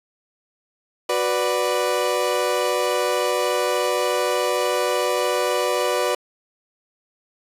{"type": "chord", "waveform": "30% pulse", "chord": "B minor", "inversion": "second", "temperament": "equal", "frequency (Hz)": [370, 493.9, 587.3], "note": ["F#4", "B4", "D5"], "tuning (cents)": [0, 0, 0], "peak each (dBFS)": [-23, -20, -21], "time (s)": [1.09, 6.15], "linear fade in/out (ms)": 5, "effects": ["resampled to 32000 Hz"]}